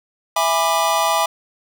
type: chord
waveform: square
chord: E dominant seventh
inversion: none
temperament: just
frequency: 659.3 / 824.1 / 988.9 / 1186.7 Hz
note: E5 / G#5 / B5 / D6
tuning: 0 / -14 / +2 / +18 cents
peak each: -22 dBFS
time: 0.36-1.26 s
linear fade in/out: 5 ms
effects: none